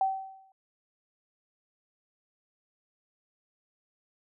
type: tone with exponential decay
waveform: sine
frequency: 769 Hz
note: G5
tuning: 33 cents flat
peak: -21 dBFS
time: 0.01-0.52 s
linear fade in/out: 2 ms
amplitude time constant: 110 ms
effects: none